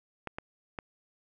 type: clicks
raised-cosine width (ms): 0.5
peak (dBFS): -21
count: 3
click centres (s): 0.273 / 0.385 / 0.788
effects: none